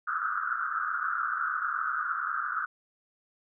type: band-pass noise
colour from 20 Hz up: white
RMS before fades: -31 dBFS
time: 0.07-2.66 s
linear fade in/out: 10 ms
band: 1200 to 1500 Hz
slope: 96 dB/octave
effects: none